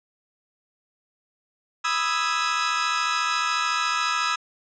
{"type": "chord", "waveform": "sawtooth", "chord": "E major seventh", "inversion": "second", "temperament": "equal", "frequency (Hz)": [987.8, 1244.5, 1318.5, 1661.2], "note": ["B5", "D#6", "E6", "G#6"], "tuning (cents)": [0, 0, 0, 0], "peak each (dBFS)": [-27, -23, -22, -26], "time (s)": [1.84, 4.36], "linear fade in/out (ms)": 10, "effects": ["resampled to 16000 Hz"]}